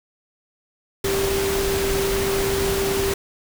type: tone in noise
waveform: sine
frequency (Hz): 392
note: G4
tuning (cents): 0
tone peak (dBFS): -21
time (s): 1.04-3.14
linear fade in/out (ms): 5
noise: pink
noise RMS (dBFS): -25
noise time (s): 1.04-3.14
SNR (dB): +1
effects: none